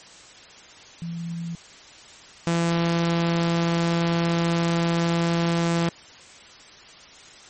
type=tone pair in turn; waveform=sine / sawtooth; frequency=168.8 / 168.8 Hz; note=E3 / E3; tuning=+41 / +41 cents; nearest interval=unison; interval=0 cents; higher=neither; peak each=-28 / -16 dBFS; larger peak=second; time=1.02-1.55 / 2.47-5.89 s; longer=second; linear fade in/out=0 ms; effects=white hiss -46 dBFS RMS until 7.49 s + MP3 32 kbps